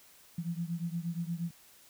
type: beating tone pair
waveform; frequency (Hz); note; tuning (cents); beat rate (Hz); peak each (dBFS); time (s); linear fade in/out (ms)
sine; 166.7 / 175.2; E3 / F3; +20 / +6; 8.5; -35 / -37; 0.38-1.51; 5
effects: white hiss -59 dBFS RMS until 1.89 s